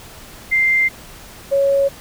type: tone pair in turn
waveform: sine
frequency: 2092 / 554.1 Hz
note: C7 / C#5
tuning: -1 / -1 cents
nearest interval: octave + major seventh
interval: 2300 cents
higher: first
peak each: -12 dBFS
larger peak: neither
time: 0.51-0.89 / 1.51-1.89 s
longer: neither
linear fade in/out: 20 ms
effects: pink hiss -39 dBFS RMS until 2 s